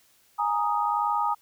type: chord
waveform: sine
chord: Ab suspended second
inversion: none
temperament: equal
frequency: 830.6 / 932.3 / 1244.5 Hz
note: Ab5 / Bb5 / Eb6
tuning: 0 / 0 / 0 cents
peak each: -27 dBFS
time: 0.38-1.35 s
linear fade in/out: 20 ms
effects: white hiss -62 dBFS RMS until 1.41 s